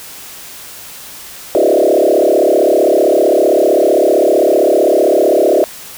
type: tone with frequency modulation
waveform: sine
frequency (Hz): 493.9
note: B4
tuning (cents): 0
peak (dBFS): -7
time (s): 1.55-5.64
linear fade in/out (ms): 0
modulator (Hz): 35.5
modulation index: 4.6
effects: white hiss -32 dBFS RMS until 5.97 s